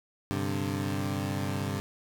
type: chord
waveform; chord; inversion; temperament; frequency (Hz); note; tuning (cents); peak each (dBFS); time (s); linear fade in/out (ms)
20% pulse; G suspended fourth; none; equal; 98 / 130.81 / 146.83; G2 / C3 / D3; 0 / 0 / 0; -27 / -30 / -31; 0.31-1.8; 0
effects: none